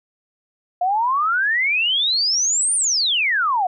sine exponential two-way sweep, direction up then down, 698.5 to 9400 to 698.5 Hz, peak -16 dBFS, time 0.81-3.67 s, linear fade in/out 5 ms, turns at 2.75 s, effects none

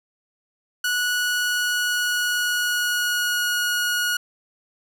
sawtooth tone with pitch glide, 1468 to 1448.6 Hz, F#6 to F#6, -14 to -37 cents, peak -17 dBFS, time 0.84-4.17 s, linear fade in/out 5 ms, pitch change -23 cents, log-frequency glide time 1.13-3.58 s, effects none

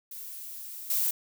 violet noise with level steps, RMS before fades -41 / -27 dBFS, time 0.11-1.11 s, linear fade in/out 5 ms, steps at 0.9 s, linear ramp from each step 2 ms, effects none

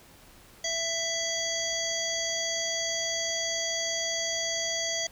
harmonic tone, 663 Hz, E5, 10 cents sharp, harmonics 1 / 3 / 5 / 7 / 9 / 10, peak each -35 / -35 / -35 / -35 / -35 / -35 dBFS, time 0.64-5.07 s, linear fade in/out 5 ms, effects pink hiss -54 dBFS RMS until 5.11 s

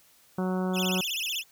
harmonic tone, 185 Hz, F#3, in tune, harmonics 1 / 2 / 3 / 4 / 5 / 6 / 7 / 8, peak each -27 / -33 / -37 / -39 / -41 / -43 / -44 / -45 dBFS, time 0.38-1.01 s, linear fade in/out 5 ms
35% pulse tone with vibrato, 3000 Hz, F#7, 23 cents sharp, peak -27 dBFS, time 0.73-1.44 s, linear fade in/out 50 ms, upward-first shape sine, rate 16 Hz, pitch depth 290 cents each way
effects white hiss -60 dBFS RMS until 1.51 s

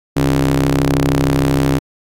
sawtooth ring-modulated tone, 66.2 Hz, C2, 21 cents sharp, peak -5 dBFS, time 0.16-1.79 s, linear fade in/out 10 ms, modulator 215 Hz, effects AAC 64 kbps

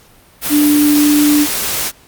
sine tone in noise, 295.1 Hz, D4, 8 cents sharp, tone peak -8 dBFS, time 0.49-1.47 s, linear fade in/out 50 ms, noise white, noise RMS -18 dBFS, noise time 0.41-1.92 s, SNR +7 dB, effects pink hiss -46 dBFS RMS until 2.07 s + Opus 48 kbps

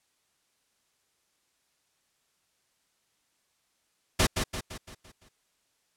pink noise with echo, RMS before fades -22 dBFS, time 4.19-4.27 s, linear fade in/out 10 ms, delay 170 ms, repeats 6, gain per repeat -6 dB, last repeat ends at 5.29 s, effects white hiss -73 dBFS RMS until 5.96 s + low-pass 10000 Hz 12 dB/octave

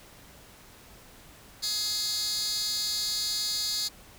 15% pulse tone with high-pass filter, 421.3 Hz, G#4, 25 cents sharp, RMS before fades -30 dBFS, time 1.62-3.89 s, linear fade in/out 20 ms, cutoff 4700 Hz, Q 4, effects pink hiss -52 dBFS RMS until 4.18 s

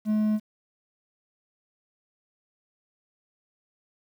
triangle tone, 213.8 Hz, A3, 49 cents flat, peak -19 dBFS, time 0.05-0.4 s, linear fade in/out 50 ms, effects 9-bit

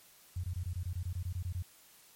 sine tone bursts, 89 Hz, F2, 33 cents sharp, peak -33 dBFS, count 13, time 0.36-1.625 s, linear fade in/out 5 ms, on 77 ms, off 22 ms, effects white hiss -60 dBFS RMS until 2.15 s + MP3 64 kbps

